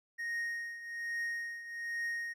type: tone with tremolo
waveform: triangle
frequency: 1864.7 Hz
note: A#6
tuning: in tune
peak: -31 dBFS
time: 0.18-2.34 s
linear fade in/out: 20 ms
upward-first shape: triangle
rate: 1.2 Hz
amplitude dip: 75%
effects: none